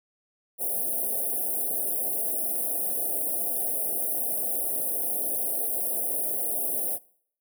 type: band-stop noise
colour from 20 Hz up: white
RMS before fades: -28 dBFS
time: 0.58-6.99 s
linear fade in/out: 50 ms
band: 760 to 9200 Hz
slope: 96 dB/octave
effects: noise-tail reverb RT60 0.6 s tail -22 dB re dry + high-pass 300 Hz 12 dB/octave

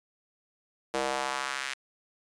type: tone with high-pass filter sweep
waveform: square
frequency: 66.8 Hz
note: C2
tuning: 36 cents sharp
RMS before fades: -32 dBFS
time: 0.94-1.74 s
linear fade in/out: 0 ms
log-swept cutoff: 470 to 2000 Hz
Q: 1.5
effects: resampled to 22050 Hz

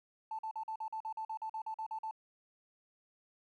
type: tone bursts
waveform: triangle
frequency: 880 Hz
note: A5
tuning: in tune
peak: -33 dBFS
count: 15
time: 0.31-2.111 s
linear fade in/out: 5 ms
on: 79 ms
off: 44 ms
effects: tanh soft clip ceiling -35 dBFS

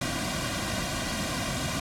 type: noise with comb filter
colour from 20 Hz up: pink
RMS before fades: -30 dBFS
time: 0.01-1.8 s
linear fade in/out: 5 ms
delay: 2.3 ms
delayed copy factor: -1
effects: low-pass 9000 Hz 12 dB/octave

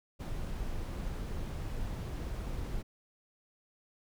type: noise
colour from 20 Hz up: brown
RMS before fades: -37 dBFS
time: 0.19-2.83 s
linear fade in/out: 20 ms
effects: none

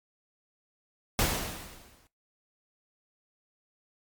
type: noise with exponential decay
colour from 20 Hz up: pink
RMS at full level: -24 dBFS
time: 1.19-2.07 s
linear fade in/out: 0 ms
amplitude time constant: 190 ms
effects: noise-tail reverb RT60 0.2 s tail -19 dB re dry + MP3 96 kbps

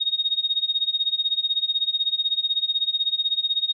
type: tone with tremolo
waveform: sine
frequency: 3729 Hz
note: A#7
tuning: in tune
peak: -17 dBFS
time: 0-3.73 s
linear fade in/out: 20 ms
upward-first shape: sine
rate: 16 Hz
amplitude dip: 90%
effects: none

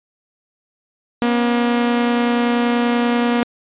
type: tone pair together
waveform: sawtooth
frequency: 238.8 / 269.2 Hz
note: A#3 / C4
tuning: +42 / +49 cents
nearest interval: major second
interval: 207 cents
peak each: -11 / -22 dBFS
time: 1.22-3.43 s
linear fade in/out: 0 ms
effects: resampled to 8000 Hz

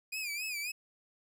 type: tone with vibrato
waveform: sawtooth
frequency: 2438 Hz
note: D#7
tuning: 36 cents flat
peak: -32 dBFS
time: 0.12-0.72 s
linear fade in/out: 10 ms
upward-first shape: sine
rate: 3.7 Hz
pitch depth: 110 cents each way
effects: none

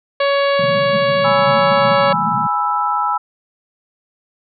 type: harmonic tone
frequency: 560 Hz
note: C#5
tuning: 18 cents sharp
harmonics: 1 / 2 / 3 / 4 / 5 / 6 / 7 / 8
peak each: -14 / -20 / -24 / -26 / -28 / -30 / -31 / -32 dBFS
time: 0.2-2.13 s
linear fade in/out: 5 ms
type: band-pass noise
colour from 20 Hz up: white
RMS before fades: -25 dBFS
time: 0.59-2.47 s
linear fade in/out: 5 ms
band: 120 to 230 Hz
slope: 96 dB/octave
type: chord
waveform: sine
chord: E major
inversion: first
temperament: equal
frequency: 830.6 / 987.8 / 1318.5 Hz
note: G#5 / B5 / E6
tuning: 0 / 0 / 0 cents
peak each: -20 / -20 / -18 dBFS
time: 1.24-3.18 s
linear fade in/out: 10 ms
effects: none

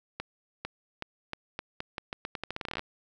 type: accelerating click train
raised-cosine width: 0.3 ms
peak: -18 dBFS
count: 22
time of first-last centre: 0.2-2.794 s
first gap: 450 ms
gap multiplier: 0.83
effects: none

